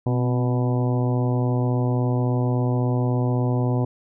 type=harmonic tone with a mistuned harmonic; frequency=123.47 Hz; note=B2; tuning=in tune; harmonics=1 / 2 / 3 / 4 / 5 / 6 / 7 / 8; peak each=-20 / -26 / -30 / -32 / -34 / -36 / -37 / -38 dBFS; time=0.06-3.85 s; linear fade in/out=5 ms; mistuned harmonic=2; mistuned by=+50 cents; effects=none